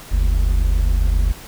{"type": "tone pair together", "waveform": "triangle", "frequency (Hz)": [46.81, 74.3], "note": ["F#1", "D2"], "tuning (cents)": [21, 21], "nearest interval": "minor sixth", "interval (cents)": 800, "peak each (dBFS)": [-12, -19], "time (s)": [0.11, 1.33], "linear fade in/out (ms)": 20, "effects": ["pink hiss -38 dBFS RMS until 1.47 s"]}